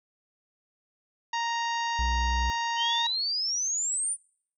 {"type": "harmonic tone", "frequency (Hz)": 932.3, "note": "A#5", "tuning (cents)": 0, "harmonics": [1, 2, 3, 4, 5, 6, 7], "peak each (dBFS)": [-28, -34, -38, -40, -42, -44, -45], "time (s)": [1.33, 3.07], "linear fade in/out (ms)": 5}
{"type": "tone", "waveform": "triangle", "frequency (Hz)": 62.2, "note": "B1", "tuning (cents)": 13, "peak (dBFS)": -24, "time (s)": [1.99, 2.5], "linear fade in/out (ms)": 0}
{"type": "exponential sweep", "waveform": "sine", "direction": "up", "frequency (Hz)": [2992, 9500], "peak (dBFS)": -26, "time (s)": [2.76, 4.17], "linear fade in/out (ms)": 50}
{"effects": ["noise-tail reverb RT60 0.6 s tail -26 dB re dry"]}